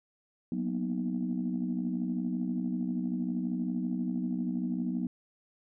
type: chord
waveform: sine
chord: B major seventh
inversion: second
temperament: equal with one note detuned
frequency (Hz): 185 / 233.1 / 245.7 / 311.1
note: F#3 / A#3 / B3 / D#4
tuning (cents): 0 / 0 / -9 / 0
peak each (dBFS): -33 / -38 / -32 / -38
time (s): 0.52-5.07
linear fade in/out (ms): 2
effects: tanh soft clip ceiling -21 dBFS